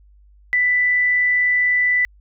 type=tone; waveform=sine; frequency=1984 Hz; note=B6; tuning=7 cents sharp; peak=-14 dBFS; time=0.53-2.05 s; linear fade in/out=0 ms; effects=added 50 Hz sine -47 dBFS peak until 2.2 s